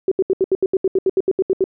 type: tone bursts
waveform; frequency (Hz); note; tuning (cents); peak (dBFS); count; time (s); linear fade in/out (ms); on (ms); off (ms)
sine; 380; F#4; +46; -12; 15; 0.08-1.641; 2; 35; 74
effects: none